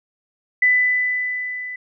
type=tone with level ramp; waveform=sine; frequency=1996 Hz; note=B6; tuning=18 cents sharp; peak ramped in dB=-11 to -28 dBFS; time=0.62-1.76 s; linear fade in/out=5 ms; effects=none